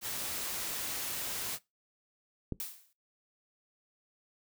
white noise, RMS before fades -37 dBFS, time 0.01-1.59 s, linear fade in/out 50 ms
click, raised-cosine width 3 ms, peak -21 dBFS, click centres 2.523 s
blue noise with exponential decay, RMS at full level -35 dBFS, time 2.6-2.93 s, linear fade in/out 1 ms, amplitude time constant 71 ms
effects noise-tail reverb RT60 0.2 s tail -20 dB re dry

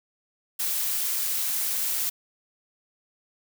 blue noise, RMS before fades -27 dBFS, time 0.59-2.1 s, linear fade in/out 10 ms, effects none

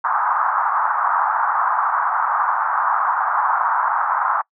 pink band-pass noise, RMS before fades -19 dBFS, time 0.04-4.42 s, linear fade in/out 10 ms, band 840 to 1400 Hz, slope 48 dB/octave, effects noise-tail reverb RT60 0.1 s tail -25 dB re dry

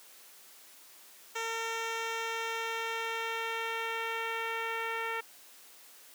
10% pulse tone with low-pass filter sweep, 454.4 Hz, A#4, 44 cents flat, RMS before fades -35 dBFS, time 1.35-5.21 s, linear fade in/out 10 ms, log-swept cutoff 6300 to 2400 Hz, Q 1.2, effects white hiss -55 dBFS RMS until 6.14 s + high-pass 300 Hz 12 dB/octave

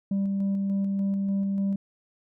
sine tone with tremolo, 196.8 Hz, G3, 7 cents sharp, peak -20 dBFS, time 0.11-1.76 s, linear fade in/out 5 ms, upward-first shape square, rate 3.4 Hz, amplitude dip 25%, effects tanh soft clip ceiling -22 dBFS

